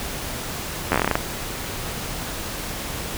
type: slowing click train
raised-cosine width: 0.5 ms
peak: -3 dBFS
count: 11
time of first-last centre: 0.92-1.155 s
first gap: 11 ms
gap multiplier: 1.16
effects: pink hiss -30 dBFS RMS until 3.17 s